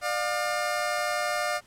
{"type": "tone pair together", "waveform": "20% pulse", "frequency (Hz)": [598.9, 711], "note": ["D5", "F5"], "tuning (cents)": [34, 31], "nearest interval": "minor third", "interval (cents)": 297, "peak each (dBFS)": -24, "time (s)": [0.01, 1.61], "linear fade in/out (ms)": 50, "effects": ["pink hiss -58 dBFS RMS until 1.66 s", "low-pass 11000 Hz 12 dB/octave"]}